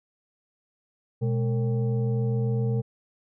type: tone with frequency modulation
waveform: sine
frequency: 122.8 Hz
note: B2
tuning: 9 cents flat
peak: -22 dBFS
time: 1.21-2.82 s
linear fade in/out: 20 ms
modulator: 333 Hz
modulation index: 0.69
effects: none